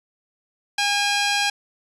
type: tone pair together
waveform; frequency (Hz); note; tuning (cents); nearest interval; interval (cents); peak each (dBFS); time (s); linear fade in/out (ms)
10% pulse; 814 / 2598; G#5 / E7; -35 / -26; octave + minor sixth; 2009; -11 / -20; 0.78-1.5; 5
effects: resampled to 22050 Hz + 8-bit